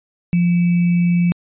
sine tone with sample-and-hold, 174.61 Hz, F3, in tune, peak -12 dBFS, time 0.33-1.32 s, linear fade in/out 0 ms, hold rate 2450 Hz, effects resampled to 8000 Hz

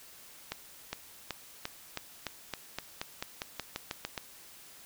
accelerating click train, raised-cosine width 0.2 ms, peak -17 dBFS, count 16, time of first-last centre 0.52-4.178 s, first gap 410 ms, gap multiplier 0.92, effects white hiss -53 dBFS RMS until 4.85 s

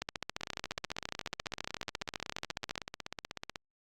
two click trains, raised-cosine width 0.2 ms, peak -21 / -17 dBFS, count 52 / 41, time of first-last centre 0.41-3.558 / 0.02-2.779 s, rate 16.2 / 14.5 Hz, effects Opus 48 kbps

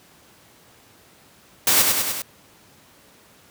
white noise with echo, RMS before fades -17 dBFS, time 1.67-1.82 s, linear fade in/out 2 ms, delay 100 ms, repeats 4, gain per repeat -3 dB, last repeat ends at 2.22 s, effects pink hiss -52 dBFS RMS until 3.5 s + high-pass 100 Hz 12 dB/octave

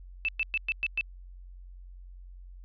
sine tone bursts, 2637 Hz, E7, in tune, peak -25 dBFS, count 6, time 0.25-1.01 s, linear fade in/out 0 ms, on 35 ms, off 110 ms, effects added 45 Hz sine -44 dBFS peak until 2.64 s + resampled to 11025 Hz

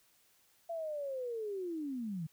sine linear sweep, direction down, 682 to 150 Hz, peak -36 dBFS, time 0.69-2.27 s, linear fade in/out 10 ms, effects white hiss -69 dBFS RMS until 2.32 s

